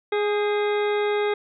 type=harmonic tone with a mistuned harmonic; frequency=415.3 Hz; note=G#4; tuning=in tune; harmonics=1 / 2 / 3 / 4 / 5 / 6 / 8 / 9; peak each=-21 / -30 / -34 / -35 / -33 / -40 / -41 / -40 dBFS; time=0.12-1.34 s; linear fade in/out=5 ms; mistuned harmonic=4; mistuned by=-60 cents; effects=none